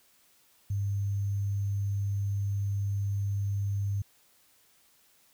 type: tone with sample-and-hold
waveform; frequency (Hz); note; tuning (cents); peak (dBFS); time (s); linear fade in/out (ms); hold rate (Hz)
sine; 100; G2; +35; -27; 0.7-4.02; 5; 6300
effects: white hiss -64 dBFS RMS until 5.33 s